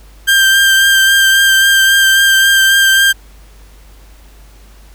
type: tone with vibrato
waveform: 30% pulse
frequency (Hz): 1581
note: G6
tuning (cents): +14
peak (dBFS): -4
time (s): 0.27-3.13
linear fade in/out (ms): 20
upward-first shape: triangle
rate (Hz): 3.7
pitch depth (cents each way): 19
effects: added 50 Hz sine -37 dBFS peak until 4.94 s + pink hiss -46 dBFS RMS until 4.94 s